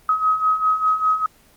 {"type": "beating tone pair", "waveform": "sine", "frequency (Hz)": [1266, 1271], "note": ["D#6", "D#6"], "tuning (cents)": [30, 36], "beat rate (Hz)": 5, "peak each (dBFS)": [-22, -17], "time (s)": [0.09, 1.26], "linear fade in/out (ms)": 2, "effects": ["pink hiss -53 dBFS RMS until 1.56 s", "Opus 24 kbps"]}